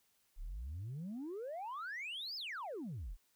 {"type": "exponential two-way sweep", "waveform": "sine", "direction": "up then down", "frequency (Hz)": [30.87, 5290, 30.87], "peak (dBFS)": -39, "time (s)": [0.36, 3.17], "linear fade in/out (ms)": 50, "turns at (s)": 2.36, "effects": ["tanh soft clip ceiling -39 dBFS", "white hiss -75 dBFS RMS until 3.35 s"]}